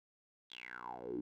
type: tone with band-pass filter sweep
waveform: 10% pulse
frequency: 61.3 Hz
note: B1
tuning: 12 cents flat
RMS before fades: -45 dBFS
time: 0.5-1.21 s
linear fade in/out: 10 ms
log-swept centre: 3700 to 280 Hz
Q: 9.2
effects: none